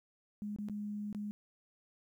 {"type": "tone with dropouts", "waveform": "sine", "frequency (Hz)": 207.7, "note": "G#3", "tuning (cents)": 0, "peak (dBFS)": -37, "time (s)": [0.42, 1.31], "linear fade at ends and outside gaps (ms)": 0, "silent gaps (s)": [[0.562, 0.586], [0.686, 0.697], [1.128, 1.148]], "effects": ["12-bit"]}